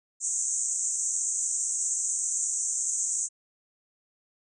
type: band-pass noise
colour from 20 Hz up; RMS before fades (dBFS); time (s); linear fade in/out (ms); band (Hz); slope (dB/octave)
pink; -29; 0.2-3.29; 50; 6300 to 8400; 96
effects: none